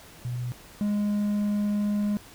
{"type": "tone pair in turn", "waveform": ["sine", "triangle"], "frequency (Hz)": [122.9, 206.7], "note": ["B2", "G#3"], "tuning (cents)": [-8, -8], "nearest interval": "major sixth", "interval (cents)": 900, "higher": "second", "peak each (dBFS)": [-28, -21], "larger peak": "second", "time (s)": [[0.25, 0.52], [0.81, 2.17]], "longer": "second", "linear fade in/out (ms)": 0, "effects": ["pink hiss -49 dBFS RMS until 2.34 s"]}